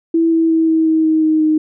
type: tone with pitch steps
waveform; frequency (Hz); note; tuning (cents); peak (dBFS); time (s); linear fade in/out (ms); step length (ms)
sine; 329.6 / 326.8 / 323.9 / 321.1 / 318.4 / 315.6 / 312.9 / 310.2; E4 / E4 / E4 / E4 / D#4 / D#4 / D#4 / D#4; 0 / -15 / -30 / -45 / +40 / +25 / +10 / -5; -10; 0.14-1.58; 5; 180
effects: none